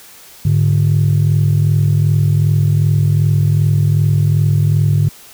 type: tone pair together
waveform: sine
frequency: 104.22 / 146.83 Hz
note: G#2 / D3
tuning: +7 / 0 cents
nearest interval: tritone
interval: 593 cents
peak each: -11 dBFS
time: 0.45-5.09 s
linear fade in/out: 5 ms
effects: tanh soft clip ceiling -5 dBFS + white hiss -40 dBFS RMS until 5.33 s